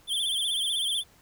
square tone with vibrato, 3322 Hz, G#7, in tune, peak -26 dBFS, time 0.07-1.04 s, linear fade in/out 50 ms, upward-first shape sine, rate 16 Hz, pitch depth 110 cents each way, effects pink hiss -59 dBFS RMS until 1.21 s

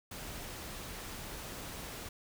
pink noise, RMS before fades -44 dBFS, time 0.11-2.09 s, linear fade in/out 5 ms, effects none

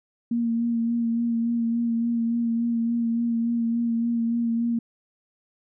sine tone with vibrato, 232.7 Hz, A#3, 3 cents flat, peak -21 dBFS, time 0.31-4.79 s, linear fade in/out 5 ms, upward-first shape sine, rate 3.5 Hz, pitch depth 23 cents each way, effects none

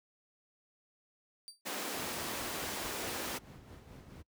30% pulse tone with exponential decay, 4659 Hz, D8, 15 cents flat, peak -39 dBFS, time 1.48-1.61 s, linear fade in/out 0 ms, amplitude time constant 28 ms
pink high-pass noise, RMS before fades -39 dBFS, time 1.65-3.39 s, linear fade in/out 20 ms, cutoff 230 Hz, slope 24 dB/octave
brown noise with tremolo, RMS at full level -45 dBFS, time 1.94-4.23 s, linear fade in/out 20 ms, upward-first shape sine, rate 4.6 Hz, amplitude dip 45%
effects noise-tail reverb RT60 0.1 s tail -24 dB re dry + high-pass 80 Hz 12 dB/octave

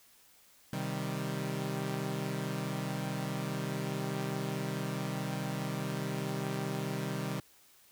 sawtooth chord, C minor, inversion none, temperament equal, 130.81 / 155.56 / 196 Hz, C3 / Eb3 / G3, 0 / 0 / 0 cents, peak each -34 dBFS, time 0.73-7.4 s, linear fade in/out 2 ms, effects white hiss -62 dBFS RMS until 7.91 s

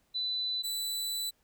sine / sawtooth tone pair in turn, 3993 / 3978 Hz, B7 / B7, +18 / +12 cents, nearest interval unison, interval 6 cents, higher first, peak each -30 / -29 dBFS, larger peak second, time 0.14-0.63 / 0.63-1.31 s, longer second, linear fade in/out 20 ms, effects pink hiss -72 dBFS RMS until 1.43 s

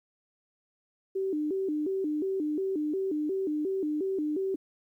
sine tone with vibrato, 340.6 Hz, F4, 43 cents flat, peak -27 dBFS, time 1.15-4.56 s, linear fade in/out 10 ms, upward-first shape square, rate 2.8 Hz, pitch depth 210 cents each way, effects 11-bit

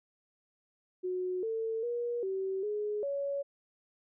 sine tone with pitch steps, 366.1 / 448.1 / 477.7 / 383.3 / 418.7 / 561 Hz, F#4 / A4 / A#4 / G4 / G#4 / C#5, -18 / +32 / +42 / -39 / +14 / +21 cents, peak -31 dBFS, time 1.03-3.43 s, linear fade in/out 20 ms, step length 400 ms, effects none

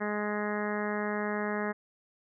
harmonic tone, 208.8 Hz, G#3, 10 cents sharp, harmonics 1 / 2 / 3 / 4 / 5 / 6 / 7 / 8 / 9 / 10, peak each -34 / -35 / -38 / -40 / -42 / -41 / -44 / -40 / -41 / -47 dBFS, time 0-1.73 s, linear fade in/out 20 ms, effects none

